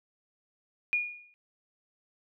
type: tone with exponential decay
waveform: sine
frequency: 2438 Hz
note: D#7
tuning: 36 cents flat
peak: -22 dBFS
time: 0.93-1.34 s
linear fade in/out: 0 ms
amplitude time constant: 88 ms
effects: none